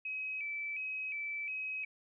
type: tone with vibrato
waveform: sine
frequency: 2427 Hz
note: D#7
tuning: 44 cents flat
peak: -36 dBFS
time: 0.05-1.85 s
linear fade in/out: 5 ms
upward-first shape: square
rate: 1.4 Hz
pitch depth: 80 cents each way
effects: none